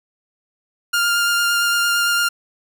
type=tone with vibrato; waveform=sawtooth; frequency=1403 Hz; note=F6; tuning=8 cents sharp; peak=-12 dBFS; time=0.93-2.29 s; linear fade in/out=10 ms; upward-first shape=sine; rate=8.8 Hz; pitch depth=11 cents each way; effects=none